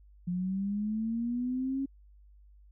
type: linear sweep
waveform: sine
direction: up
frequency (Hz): 174.61 to 274.3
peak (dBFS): -29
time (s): 0.27-1.86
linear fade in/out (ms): 10
effects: added 50 Hz sine -54 dBFS peak until 2.71 s